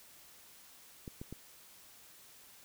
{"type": "clicks", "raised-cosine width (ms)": 3, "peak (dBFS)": -30, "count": 3, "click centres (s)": [1.078, 1.215, 1.326], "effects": ["white hiss -58 dBFS RMS until 2.64 s"]}